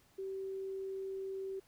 sine tone, 385.4 Hz, G4, 29 cents flat, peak -38 dBFS, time 0.18-1.6 s, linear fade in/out 10 ms, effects pink hiss -68 dBFS RMS until 1.67 s

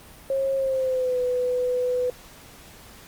sine tone with pitch glide, 540 to 498.1 Hz, C#5 to B4, -45 to +15 cents, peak -21 dBFS, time 0.3-2.1 s, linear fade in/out 2 ms, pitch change -140 cents, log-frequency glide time 0.56-1.2 s, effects pink hiss -47 dBFS RMS until 3.07 s + Opus 32 kbps

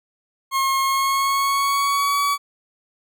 40% pulse tone with pitch glide, 1078 to 1136.8 Hz, C#6 to C#6, -49 to +43 cents, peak -17 dBFS, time 0.51-2.38 s, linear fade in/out 50 ms, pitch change +92 cents, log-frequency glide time 0.82-2.22 s, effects none

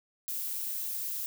violet noise, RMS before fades -35 dBFS, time 0.28-1.26 s, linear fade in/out 0 ms, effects none

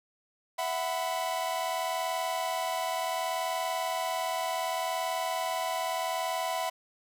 45% pulse chord, E suspended second, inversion none, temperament equal with one note detuned, 659.3 / 740 / 999.2 Hz, E5 / F#5 / B5, 0 / 0 / +20 cents, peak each -34 dBFS, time 0.58-6.7 s, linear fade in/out 10 ms, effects none

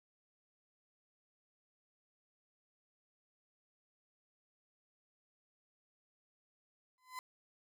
35% pulse tone with exponential growth, 1017 Hz, C6, 50 cents flat, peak -37 dBFS, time 6.98-7.19 s, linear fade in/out 1 ms, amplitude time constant 44 ms, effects none

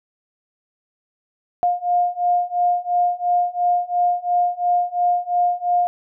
sine beating tone pair, 707 / 709.9 Hz, F5 / F5, +21 / +28 cents, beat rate 2.9 Hz, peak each -20 / -19 dBFS, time 1.63-5.87 s, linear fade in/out 0 ms, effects none

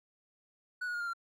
triangle tone with pitch steps, 1476 / 1450.6 / 1425.7 / 1401.2 / 1377.2 Hz, F#6 / F#6 / F6 / F6 / F6, -5 / -35 / +35 / +5 / -25 cents, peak -32 dBFS, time 0.81-1.135 s, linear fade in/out 10 ms, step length 65 ms, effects none

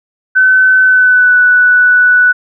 sine tone with pitch glide, 1519 to 1482.6 Hz, F#6 to F#6, +45 to +3 cents, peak -4 dBFS, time 0.35-2.33 s, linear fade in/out 20 ms, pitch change -42 cents, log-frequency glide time 0.83-1.38 s, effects none

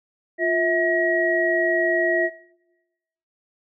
sine tone cluster, 350.6 / 650 / 1903 Hz, F4 / E5 / A#6, +7 / -24 / +35 cents, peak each -23 dBFS, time 0.38-2.3 s, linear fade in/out 50 ms, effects noise-tail reverb RT60 1.0 s tail -20 dB re dry

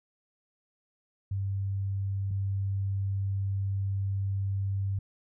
sine tone pair in turn, 98 / 98 Hz, G2 / G2, 0 / 0 cents, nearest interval unison, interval 0 cents, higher neither, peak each -28 / -27 dBFS, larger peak second, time 1.31-2.31 / 2.31-4.99 s, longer second, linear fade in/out 5 ms, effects none

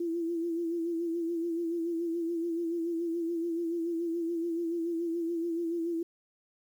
sine tone with vibrato, 336.4 Hz, E4, 35 cents sharp, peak -29 dBFS, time 0-6.03 s, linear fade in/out 5 ms, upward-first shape sine, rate 7 Hz, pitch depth 49 cents each way, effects 10-bit

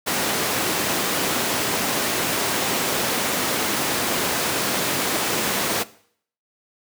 pink high-pass noise, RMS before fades -23 dBFS, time 0.06-5.84 s, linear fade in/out 20 ms, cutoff 220 Hz, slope 12 dB/octave, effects noise-tail reverb RT60 0.6 s tail -19 dB re dry

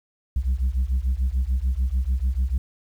sine beating tone pair, 60.7 / 67.5 Hz, B1 / C#2, -29 / -45 cents, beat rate 6.8 Hz, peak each -21 dBFS, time 0.36-2.58 s, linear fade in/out 5 ms, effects tanh soft clip ceiling -17 dBFS + 9-bit

